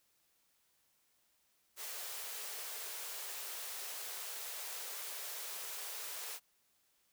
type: high-pass noise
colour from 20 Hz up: white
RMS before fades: -44 dBFS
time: 1.76-6.4 s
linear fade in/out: 50 ms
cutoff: 380 Hz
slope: 96 dB/octave
effects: white hiss -75 dBFS RMS until 7.12 s